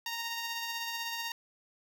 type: tone with tremolo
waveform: 10% pulse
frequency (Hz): 928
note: A#5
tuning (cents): -8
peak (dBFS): -25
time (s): 0.06-1.32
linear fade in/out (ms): 2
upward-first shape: sine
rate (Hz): 16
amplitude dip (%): 30
effects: none